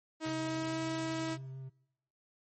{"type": "tone with pitch glide", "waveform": "sawtooth", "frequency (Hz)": [317.4, 322.9], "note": ["D#4", "E4"], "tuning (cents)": [35, -36], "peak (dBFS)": -30, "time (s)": [0.2, 1.38], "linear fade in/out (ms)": 50, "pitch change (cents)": 29, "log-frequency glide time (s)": [0.34, 0.81]}
{"type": "tone with vibrato", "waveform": "triangle", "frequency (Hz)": 132.5, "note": "C3", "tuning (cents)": 22, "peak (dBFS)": -39, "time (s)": [0.25, 1.7], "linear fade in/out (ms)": 20, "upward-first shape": "sine", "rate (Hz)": 6.2, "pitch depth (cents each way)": 12}
{"effects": ["noise-tail reverb RT60 0.9 s tail -25 dB re dry", "MP3 32 kbps"]}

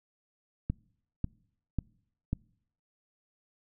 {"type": "click train", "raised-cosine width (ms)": 5, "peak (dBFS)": -17, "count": 4, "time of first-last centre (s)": [0.7, 2.33], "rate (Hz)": 1.84, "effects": ["noise-tail reverb RT60 0.7 s tail -26 dB re dry"]}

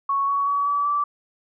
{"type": "tone with pitch steps", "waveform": "sine", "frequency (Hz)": [1108.7, 1121.6, 1134.6, 1147.8, 1161.1], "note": ["C#6", "C#6", "C#6", "D6", "D6"], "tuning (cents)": [0, 20, 40, -40, -20], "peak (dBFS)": -19, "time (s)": [0.09, 1.04], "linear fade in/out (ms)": 5, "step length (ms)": 190, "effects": []}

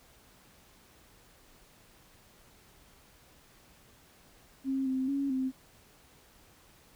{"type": "tone with pitch steps", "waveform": "sine", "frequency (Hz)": [267.9, 261.5, 277.8, 261.3], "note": ["C4", "C4", "C#4", "C4"], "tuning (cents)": [41, -1, 4, -2], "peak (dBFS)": -28, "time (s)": [4.64, 5.52], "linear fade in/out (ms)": 50, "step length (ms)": 220, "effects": ["pink hiss -60 dBFS RMS until 6.95 s"]}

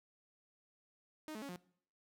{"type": "tone with pitch steps", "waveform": "sawtooth", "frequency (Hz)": [309.5, 215.9, 279.1, 178.8], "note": ["D#4", "A3", "C#4", "F3"], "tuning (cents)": [-9, -33, 12, 41], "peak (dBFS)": -40, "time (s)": [1.28, 1.56], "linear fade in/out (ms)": 0, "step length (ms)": 70, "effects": ["noise-tail reverb RT60 0.6 s tail -21 dB re dry"]}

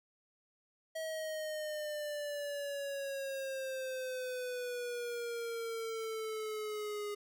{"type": "exponential sweep", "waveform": "square", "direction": "down", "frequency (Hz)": [643, 411.8], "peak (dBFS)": -38, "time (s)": [0.95, 7.15], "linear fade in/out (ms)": 10, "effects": []}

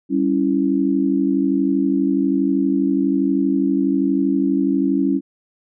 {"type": "chord", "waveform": "sine", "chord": "C# diminished", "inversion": "second", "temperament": "equal", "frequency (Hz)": [196, 277.2, 329.6], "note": ["G3", "C#4", "E4"], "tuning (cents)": [0, 0, 0], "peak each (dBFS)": [-22, -17, -21], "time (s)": [0.09, 5.21], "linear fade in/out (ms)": 50, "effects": []}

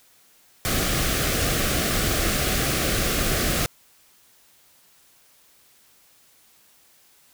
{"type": "band-stop noise", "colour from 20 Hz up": "pink", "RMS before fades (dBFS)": -23, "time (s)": [0.65, 3.66], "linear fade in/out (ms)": 0, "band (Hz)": [780, 1100], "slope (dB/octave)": 96, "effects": ["white hiss -57 dBFS RMS until 7.33 s"]}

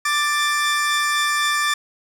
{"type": "tone pair together", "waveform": "sawtooth", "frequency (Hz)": [1179.3, 1767], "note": ["D6", "A6"], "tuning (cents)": [7, 7], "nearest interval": "perfect fifth", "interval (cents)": 700, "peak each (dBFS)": -17, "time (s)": [0.05, 1.74], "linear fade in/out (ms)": 5, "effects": ["low-pass 11000 Hz 12 dB/octave", "8-bit"]}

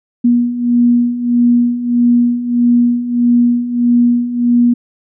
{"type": "beating tone pair", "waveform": "sine", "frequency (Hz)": [239.4, 241], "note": ["A#3", "B3"], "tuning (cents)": [46, -42], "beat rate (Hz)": 1.6, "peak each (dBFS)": [-15, -10], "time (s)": [0.24, 4.74], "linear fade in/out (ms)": 10, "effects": []}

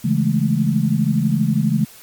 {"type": "chord", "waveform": "sine", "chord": "A major seventh", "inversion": "first", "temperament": "equal", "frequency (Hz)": [138.59, 164.81, 207.7, 220], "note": ["C#3", "E3", "G#3", "A3"], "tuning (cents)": [0, 0, 0, 0], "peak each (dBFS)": -20, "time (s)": [0.04, 1.85], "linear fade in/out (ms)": 10, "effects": ["white hiss -43 dBFS RMS until 2.02 s", "MP3 96 kbps"]}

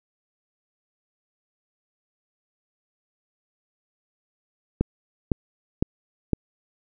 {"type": "click train", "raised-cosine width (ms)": 3, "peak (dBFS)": -7, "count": 4, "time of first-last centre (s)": [4.81, 6.333], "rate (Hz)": 1.97, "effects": []}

